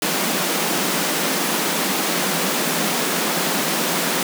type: high-pass noise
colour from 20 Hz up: pink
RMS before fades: -21 dBFS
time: 0.02-4.23 s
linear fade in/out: 2 ms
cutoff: 160 Hz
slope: 96 dB/octave
effects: none